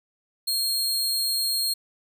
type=tone; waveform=sawtooth; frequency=4244 Hz; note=C8; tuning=24 cents sharp; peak=-20 dBFS; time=0.47-1.74 s; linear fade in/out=10 ms; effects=none